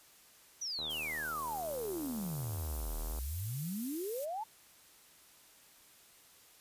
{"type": "exponential two-way sweep", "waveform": "sine", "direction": "down then up", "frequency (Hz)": [6070, 38.51, 910], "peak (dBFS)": -36, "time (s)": [0.61, 4.44], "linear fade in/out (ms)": 10, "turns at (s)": 2.99}
{"type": "click train", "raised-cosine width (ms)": 1, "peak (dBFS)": -34, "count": 188, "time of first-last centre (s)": [0.79, 3.187], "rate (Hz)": 78}
{"type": "noise", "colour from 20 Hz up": "violet", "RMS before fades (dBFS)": -43, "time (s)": [0.89, 4.26], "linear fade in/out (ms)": 20}
{"effects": ["white hiss -61 dBFS RMS until 6.6 s", "resampled to 32000 Hz"]}